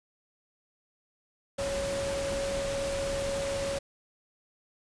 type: tone in noise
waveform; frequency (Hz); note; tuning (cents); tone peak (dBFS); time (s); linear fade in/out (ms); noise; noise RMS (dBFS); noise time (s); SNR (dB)
sine; 554.4; C#5; 0; -30; 1.58-3.79; 10; pink; -36; 1.58-3.79; +3
effects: resampled to 22050 Hz